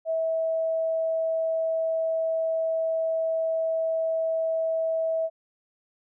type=tone; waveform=sine; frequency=649 Hz; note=E5; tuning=27 cents flat; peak=-23 dBFS; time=0.05-5.3 s; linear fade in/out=50 ms; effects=none